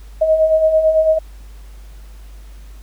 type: beating tone pair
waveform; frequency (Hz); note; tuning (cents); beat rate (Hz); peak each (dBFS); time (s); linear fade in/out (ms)
sine; 625 / 634; D#5 / D#5; +8 / +32; 9; -19 / -11; 0.21-1.19; 10
effects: added 50 Hz sine -34 dBFS peak until 2.82 s + pink hiss -50 dBFS RMS until 2.82 s